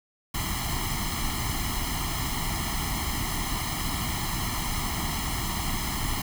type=noise with comb filter; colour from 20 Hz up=pink; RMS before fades=-29 dBFS; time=0.34-6.22 s; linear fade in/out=5 ms; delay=0.97 ms; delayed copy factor=+1; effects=none